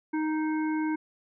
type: harmonic tone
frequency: 311.1 Hz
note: D#4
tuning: in tune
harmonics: 1 / 3 / 5 / 7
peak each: -26 / -36 / -40 / -43 dBFS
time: 0.13-0.96 s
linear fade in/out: 10 ms
effects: none